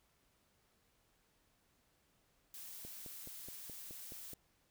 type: noise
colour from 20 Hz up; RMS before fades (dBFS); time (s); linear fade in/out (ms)
blue; -50; 2.54-4.34; 2
type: click train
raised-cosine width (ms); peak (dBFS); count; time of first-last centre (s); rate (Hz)
2; -39; 8; 2.85-4.333; 4.72
effects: pink hiss -75 dBFS RMS until 4.7 s